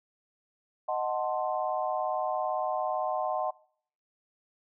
sine chord, D# diminished seventh, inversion none, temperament equal, 622.3 / 740 / 880 / 1046.5 Hz, D#5 / F#5 / A5 / C6, 0 / 0 / 0 / 0 cents, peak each -32 / -31 / -36 / -35 dBFS, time 0.88-3.51 s, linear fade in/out 10 ms, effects noise-tail reverb RT60 0.6 s tail -23 dB re dry

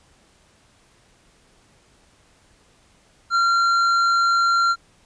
triangle tone with hard clipping, 1376 Hz, F6, 26 cents flat, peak -17 dBFS, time 3.3-4.76 s, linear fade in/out 50 ms, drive 11 dB, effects pink hiss -57 dBFS RMS until 5.05 s + resampled to 22050 Hz

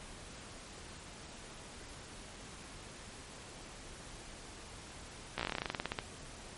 slowing click train, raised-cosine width 0.3 ms, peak -18 dBFS, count 18, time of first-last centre 5.38-5.988 s, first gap 15 ms, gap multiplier 1.1, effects pink hiss -50 dBFS RMS until 6.57 s + MP3 48 kbps

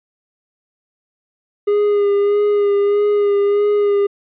triangle tone with vibrato, 408.8 Hz, G#4, 27 cents flat, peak -10 dBFS, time 1.67-4.07 s, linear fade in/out 10 ms, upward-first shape sine, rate 1.6 Hz, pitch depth 24 cents each way, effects resampled to 8000 Hz

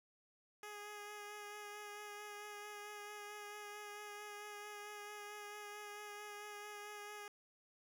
10% pulse tone with vibrato, 415.3 Hz, G#4, in tune, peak -40 dBFS, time 0.63-7.28 s, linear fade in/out 2 ms, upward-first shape sine, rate 4.5 Hz, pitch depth 16 cents each way, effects none

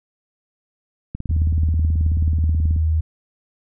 click train, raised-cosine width 5 ms, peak -15 dBFS, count 31, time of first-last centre 1.15-2.763 s, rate 18.6 Hz
sine tone, 79.2 Hz, D#2, 31 cents sharp, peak -15 dBFS, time 1.29-3.01 s, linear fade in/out 10 ms
effects none

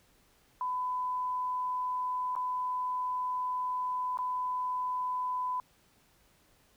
sine tone with dropouts, 1003 Hz, B5, 26 cents sharp, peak -30 dBFS, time 0.61-5.6 s, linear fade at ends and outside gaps 1 ms, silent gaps 2.353-2.363 / 4.173-4.188 s, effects pink hiss -66 dBFS RMS until 6.76 s

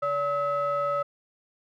triangle ring-modulated tone, 356.9 Hz, F4, 38 cents sharp, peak -19 dBFS, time 0.02-1.03 s, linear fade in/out 10 ms, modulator 930 Hz, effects none

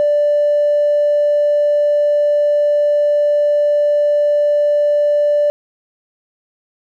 triangle tone with tanh clipping, 587.3 Hz, D5, in tune, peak -10 dBFS, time 0-5.5 s, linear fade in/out 0 ms, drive 1 dB, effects none

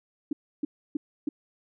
sine tone bursts, 293.7 Hz, D4, in tune, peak -24 dBFS, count 4, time 0.31-1.29 s, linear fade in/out 5 ms, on 20 ms, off 300 ms, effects none

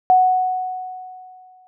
sine tone with exponential decay, 740 Hz, F#5, in tune, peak -8 dBFS, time 0.1-1.67 s, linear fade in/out 0 ms, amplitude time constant 340 ms, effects none

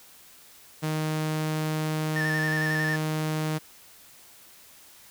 sawtooth tone, 155.56 Hz, D#3, in tune, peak -22 dBFS, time 0.82-3.59 s, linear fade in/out 20 ms
triangle tone with vibrato, 1777 Hz, A6, 17 cents sharp, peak -25 dBFS, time 2.16-2.96 s, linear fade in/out 2 ms, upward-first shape square, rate 11 Hz, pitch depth 32 cents each way
effects white hiss -52 dBFS RMS until 5.1 s

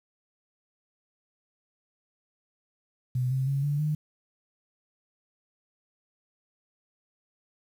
sine tone with pitch steps, 126.1 / 132.06 / 138.31 / 144.85 / 151.7 Hz, B2 / C3 / C#3 / D3 / D#3, +36 / +16 / -4 / -24 / -44 cents, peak -24 dBFS, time 3.15-3.95 s, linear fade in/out 5 ms, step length 160 ms, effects 9-bit

